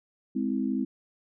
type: chord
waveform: sine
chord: Ab augmented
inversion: none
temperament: just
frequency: 207.7 / 259.6 / 324.5 Hz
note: Ab3 / C4 / E4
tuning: 0 / -13 / -27 cents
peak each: -30 / -28 / -33 dBFS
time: 0.35-0.85 s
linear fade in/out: 10 ms
effects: none